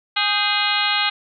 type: harmonic tone with a mistuned harmonic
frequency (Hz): 414.4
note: G#4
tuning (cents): -4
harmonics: 2 / 3 / 4 / 5 / 6 / 7 / 8 / 9 / 10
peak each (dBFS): -26 / -26 / -26 / -26 / -26 / -26 / -26 / -26 / -26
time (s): 0.16-1.1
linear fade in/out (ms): 10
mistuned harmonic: 4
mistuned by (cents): -94
effects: none